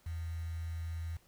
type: tone with quantisation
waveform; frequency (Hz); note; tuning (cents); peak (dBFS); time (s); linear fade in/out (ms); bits
sine; 82.41; E2; 0; -36; 0.06-1.17; 5; 9
effects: pink hiss -67 dBFS RMS until 1.27 s